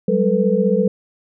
sine tone cluster, 186.5 / 201.8 / 444.3 / 493.3 Hz, F#3 / G#3 / A4 / B4, +14 / -49 / +17 / -2 cents, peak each -19 dBFS, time 0.08-0.88 s, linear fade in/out 5 ms, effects none

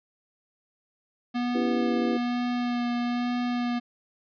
square tone with vibrato, 242.5 Hz, B3, 31 cents flat, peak -26 dBFS, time 1.34-3.8 s, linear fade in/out 20 ms, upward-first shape sine, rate 1.1 Hz, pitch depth 14 cents each way
sine chord, C# half-diminished seventh, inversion none, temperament equal, 277.2 / 329.6 / 392 / 493.9 Hz, C#4 / E4 / G4 / B4, 0 / 0 / 0 / 0 cents, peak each -33 / -29 / -32 / -32 dBFS, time 1.54-2.18 s, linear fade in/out 20 ms
effects resampled to 11025 Hz

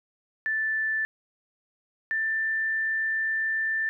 sine tone pair in turn, 1760 / 1776.3 Hz, A6 / A6, 0 / +16 cents, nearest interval unison, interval 16 cents, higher second, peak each -24 dBFS, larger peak neither, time 0.46-1.05 / 2.11-3.89 s, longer second, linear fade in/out 0 ms, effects none

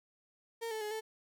35% pulse tone with pitch steps, 459.5 / 437.6 / 421.8 / 439.3 Hz, A#4 / A4 / G#4 / A4, -25 / -9 / +27 / -3 cents, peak -35 dBFS, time 0.61-1.01 s, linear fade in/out 20 ms, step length 100 ms, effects none

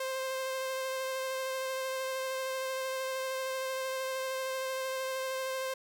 sawtooth tone with vibrato, 525 Hz, C5, 6 cents sharp, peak -29 dBFS, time 0-5.74 s, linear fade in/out 5 ms, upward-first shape sine, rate 13 Hz, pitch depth 12 cents each way, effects none

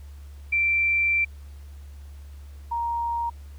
sine tone pair in turn, 2349 / 936.8 Hz, D7 / A#5, 0 / +8 cents, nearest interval octave + major third, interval 1592 cents, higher first, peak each -19 / -24 dBFS, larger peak first, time 0.52-1.25 / 2.71-3.3 s, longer first, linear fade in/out 10 ms, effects added 71 Hz sine -39 dBFS peak until 3.58 s + pink hiss -58 dBFS RMS until 3.58 s

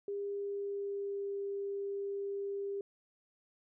sine tone with pitch glide, 402.7 to 398.8 Hz, G4 to G4, +47 to +30 cents, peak -35 dBFS, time 0.08-2.81 s, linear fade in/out 2 ms, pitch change -17 cents, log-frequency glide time 0.29-1.37 s, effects none

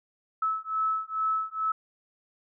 sine beating tone pair, 1300 / 1302.3 Hz, E6 / E6, -24 / -21 cents, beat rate 2.3 Hz, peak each -29 dBFS, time 0.42-1.72 s, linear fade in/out 5 ms, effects none

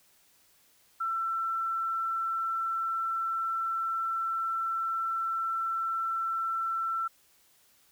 sine tone, 1341 Hz, E6, 29 cents sharp, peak -28 dBFS, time 1-7.08 s, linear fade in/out 10 ms, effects white hiss -64 dBFS RMS until 7.91 s

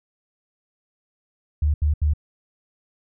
sine tone bursts, 74.8 Hz, D2, 32 cents sharp, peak -16 dBFS, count 3, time 1.62-2.136 s, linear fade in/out 5 ms, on 120 ms, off 78 ms, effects none

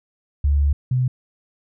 sine tone pair in turn, 71.6 / 127.03 Hz, D2 / B2, -43 / +49 cents, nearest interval minor seventh, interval 992 cents, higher second, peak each -14 / -16 dBFS, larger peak first, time 0.44-0.73 / 0.91-1.08 s, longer first, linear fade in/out 5 ms, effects none

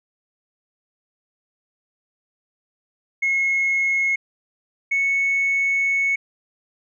sine tone pair in turn, 2170 / 2209 Hz, C#7 / C#7, -37 / -7 cents, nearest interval unison, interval 30 cents, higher second, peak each -16 dBFS, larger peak neither, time 3.22-4.16 / 4.91-6.16 s, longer second, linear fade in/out 10 ms, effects tanh soft clip ceiling -14 dBFS

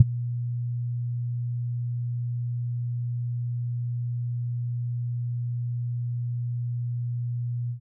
sine tone with ADSR envelope, 120.6 Hz, B2, 41 cents flat, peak -5 dBFS, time 0-7.8 s, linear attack 6 ms, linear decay 23 ms, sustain -21 dB, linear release 97 ms, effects none

